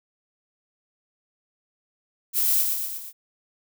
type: noise with echo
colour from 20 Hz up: violet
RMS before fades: -22 dBFS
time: 2.33-2.65 s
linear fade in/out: 50 ms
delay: 120 ms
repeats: 4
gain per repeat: -4 dB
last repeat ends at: 3.13 s
effects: none